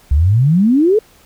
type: exponential sweep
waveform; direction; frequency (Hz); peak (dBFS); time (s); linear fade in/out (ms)
sine; up; 65.41 to 453.4; -8; 0.11-0.99; 5
effects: pink hiss -48 dBFS RMS until 1.25 s